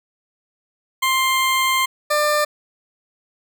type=tone pair in turn; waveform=20% pulse; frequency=1052 / 596.8 Hz; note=C6 / D5; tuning=+9 / +28 cents; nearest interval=minor seventh; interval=981 cents; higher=first; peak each=-11 dBFS; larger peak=neither; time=1.02-1.86 / 2.1-2.45 s; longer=first; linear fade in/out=10 ms; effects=none